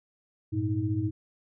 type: tone cluster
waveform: sine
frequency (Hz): 99.6 / 114.6 / 315.1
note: G2 / A#2 / D#4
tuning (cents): +28 / -29 / +22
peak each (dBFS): -30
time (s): 0.52-1.11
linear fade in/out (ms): 20
effects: none